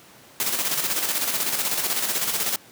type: noise with tremolo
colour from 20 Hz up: white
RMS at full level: -23 dBFS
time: 0.4-2.56 s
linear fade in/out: 0 ms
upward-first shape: square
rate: 16 Hz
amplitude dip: 45%
effects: pink hiss -49 dBFS RMS until 2.71 s + high-pass 150 Hz 12 dB/octave